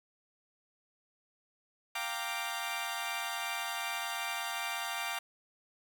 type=chord; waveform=15% pulse; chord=G minor seventh; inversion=third; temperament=equal with one note detuned; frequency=698.5 / 784 / 927.5 / 1174.7 Hz; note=F5 / G5 / Bb5 / D6; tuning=0 / 0 / -9 / 0 cents; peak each=-34 dBFS; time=1.95-5.19 s; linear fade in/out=5 ms; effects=none